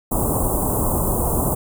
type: band-stop noise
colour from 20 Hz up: pink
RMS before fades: -20 dBFS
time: 0.11-1.55 s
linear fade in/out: 10 ms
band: 1100 to 8200 Hz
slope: 48 dB/octave
effects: none